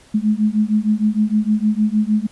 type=beating tone pair; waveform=sine; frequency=209.9 / 216.4 Hz; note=G#3 / A3; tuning=+19 / -29 cents; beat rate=6.5 Hz; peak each=-17 dBFS; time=0.14-2.27 s; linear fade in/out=10 ms; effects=pink hiss -49 dBFS RMS until 2.31 s + resampled to 24000 Hz